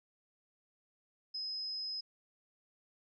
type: tone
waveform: sine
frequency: 5080 Hz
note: D#8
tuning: 35 cents sharp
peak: -37 dBFS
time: 1.34-2.01 s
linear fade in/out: 10 ms
effects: none